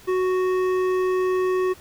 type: tone with hard clipping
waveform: sine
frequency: 370 Hz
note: F#4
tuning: in tune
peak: -21 dBFS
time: 0.07-1.74 s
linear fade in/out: 20 ms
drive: 11 dB
effects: pink hiss -48 dBFS RMS until 1.8 s